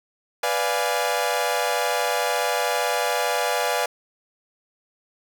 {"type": "chord", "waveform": "sawtooth", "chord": "B diminished seventh", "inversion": "none", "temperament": "equal", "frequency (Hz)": [493.9, 587.3, 698.5, 830.6], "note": ["B4", "D5", "F5", "Ab5"], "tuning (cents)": [0, 0, 0, 0], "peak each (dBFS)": -23, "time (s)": [0.43, 3.86], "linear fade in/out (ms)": 5, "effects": []}